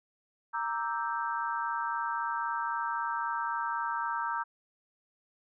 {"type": "chord", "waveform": "sine", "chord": "E half-diminished seventh", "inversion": "second", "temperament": "equal", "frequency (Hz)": [932.3, 1174.7, 1318.5, 1568], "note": ["Bb5", "D6", "E6", "G6"], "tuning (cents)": [0, 0, 0, 0], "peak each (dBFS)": [-33, -38, -36, -37], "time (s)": [0.53, 4.44], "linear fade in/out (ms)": 20, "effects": []}